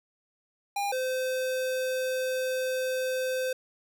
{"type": "tone pair in turn", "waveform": "square", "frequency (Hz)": [807, 515.2], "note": ["G#5", "C5"], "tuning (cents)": [-50, -27], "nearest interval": "minor sixth", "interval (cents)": 777, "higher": "first", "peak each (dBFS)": -28, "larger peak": "neither", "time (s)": [[0.76, 0.92], [0.92, 3.53]], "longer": "second", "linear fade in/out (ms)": 5, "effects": []}